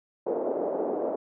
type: band-pass noise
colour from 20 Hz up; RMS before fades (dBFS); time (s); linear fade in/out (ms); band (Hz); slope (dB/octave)
pink; -29; 0.26-1.16; 10; 360 to 630; 24
effects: none